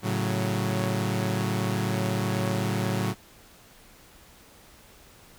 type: chord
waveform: sawtooth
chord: F# minor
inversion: first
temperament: equal with one note detuned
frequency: 110.51 / 138.59 / 185 Hz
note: A2 / C#3 / F#3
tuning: +8 / 0 / 0 cents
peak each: -24 / -28 / -25 dBFS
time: 0.02-3.15 s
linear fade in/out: 50 ms
effects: pink hiss -53 dBFS RMS until 5.38 s